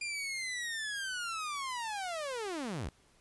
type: linear sweep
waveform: sawtooth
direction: down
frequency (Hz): 2418 to 51.91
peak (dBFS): -32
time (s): 0.01-2.89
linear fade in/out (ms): 5
effects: pink hiss -66 dBFS RMS until 3.2 s + resampled to 24000 Hz